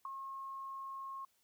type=tone with ADSR envelope; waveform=sine; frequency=1080 Hz; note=C#6; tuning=45 cents flat; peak=-34 dBFS; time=0.05-1.25 s; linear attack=4 ms; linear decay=3 ms; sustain=-8 dB; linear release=4 ms; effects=white hiss -75 dBFS RMS until 1.43 s